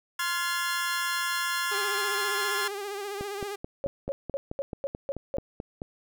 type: chord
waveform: sawtooth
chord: F minor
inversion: second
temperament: equal with one note detuned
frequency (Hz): 1046.5 / 1396.9 / 1705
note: C6 / F6 / Ab6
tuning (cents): 0 / 0 / +45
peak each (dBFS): -28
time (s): 0.19-2.68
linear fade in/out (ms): 5
type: tone with vibrato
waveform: sawtooth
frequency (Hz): 403.4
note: G4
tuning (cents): +50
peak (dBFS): -29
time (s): 1.71-3.56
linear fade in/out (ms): 10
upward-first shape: sine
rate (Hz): 15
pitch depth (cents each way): 57
type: click train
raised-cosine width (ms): 2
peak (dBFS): -21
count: 13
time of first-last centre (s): 3.21-5.819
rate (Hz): 4.6
type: tone bursts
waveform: sine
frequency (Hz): 554.4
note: C#5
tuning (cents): 0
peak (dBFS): -27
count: 7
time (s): 3.84-5.37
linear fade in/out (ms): 0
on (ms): 30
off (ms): 220
effects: none